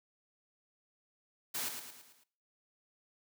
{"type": "noise with echo", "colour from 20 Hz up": "white", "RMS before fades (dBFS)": -37, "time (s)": [1.54, 1.69], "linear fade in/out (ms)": 10, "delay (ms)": 110, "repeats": 5, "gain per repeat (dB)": -6, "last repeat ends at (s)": 2.24, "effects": ["noise-tail reverb RT60 0.5 s tail -20 dB re dry", "high-pass 150 Hz 12 dB/octave"]}